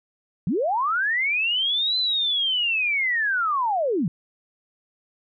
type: linear two-way sweep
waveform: sine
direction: up then down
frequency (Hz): 141.3 to 4077 to 141.3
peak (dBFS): -20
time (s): 0.47-4.08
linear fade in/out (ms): 2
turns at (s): 1.98
effects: none